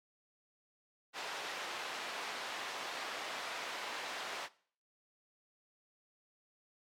pink band-pass noise, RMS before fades -42 dBFS, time 1.13-4.49 s, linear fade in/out 50 ms, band 660 to 4300 Hz, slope 12 dB/octave, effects noise-tail reverb RT60 0.5 s tail -20 dB re dry + MP3 96 kbps

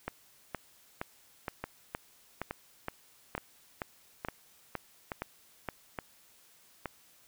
two click trains, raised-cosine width 0.5 ms, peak -20 / -19 dBFS, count 7 / 13, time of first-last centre 1.64-6.857 / 0.08-5.687 s, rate 1.15 / 2.14 Hz, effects white hiss -62 dBFS RMS until 7.27 s

